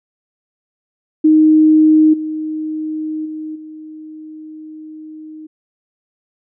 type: tone with level steps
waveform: sine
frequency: 311.1 Hz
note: D#4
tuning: in tune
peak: -6 / -19 / -23 / -30 dBFS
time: 1.24-5.47 s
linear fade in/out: 10 ms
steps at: 2.13 / 3.25 / 3.55 s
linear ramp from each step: 10 ms
effects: none